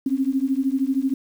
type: beating tone pair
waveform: sine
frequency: 261.6 / 274.6 Hz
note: C4 / C#4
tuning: 0 / -16 cents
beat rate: 13 Hz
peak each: -22 / -22 dBFS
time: 0.06-1.14 s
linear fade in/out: 5 ms
effects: 8-bit